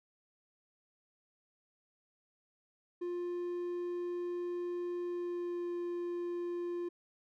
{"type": "tone with pitch glide", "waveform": "triangle", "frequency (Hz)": [351.8, 349], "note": ["F4", "F4"], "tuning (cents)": [13, -1], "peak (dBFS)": -33, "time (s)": [3.01, 6.89], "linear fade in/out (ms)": 10, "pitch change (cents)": -14, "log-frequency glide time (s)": [5.03, 5.71], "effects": []}